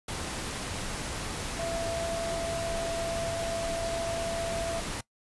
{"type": "tone in noise", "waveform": "sine", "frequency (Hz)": 670, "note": "E5", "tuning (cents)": 28, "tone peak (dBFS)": -31, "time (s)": [1.59, 4.8], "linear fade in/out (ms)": 5, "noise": "pink", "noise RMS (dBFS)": -35, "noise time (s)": [0.08, 5.01], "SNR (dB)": 1, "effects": ["noise-tail reverb RT60 0.1 s tail -20 dB re dry", "resampled to 24000 Hz"]}